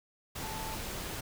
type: tone in noise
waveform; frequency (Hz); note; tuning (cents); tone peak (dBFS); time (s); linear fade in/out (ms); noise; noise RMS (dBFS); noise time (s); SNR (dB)
sine; 880; A5; 0; -41; 0.43-0.76; 10; pink; -39; 0.35-1.21; -5
effects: none